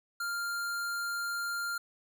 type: tone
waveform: square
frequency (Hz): 1396.9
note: F6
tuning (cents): 0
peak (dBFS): -33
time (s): 0.2-1.78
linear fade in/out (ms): 5
effects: none